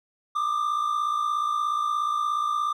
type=tone pair together; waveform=triangle; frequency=1187.6 / 1244.5 Hz; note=D6 / D#6; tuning=+19 / 0 cents; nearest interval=minor second; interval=81 cents; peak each=-22 / -29 dBFS; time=0.35-2.73 s; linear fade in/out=10 ms; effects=none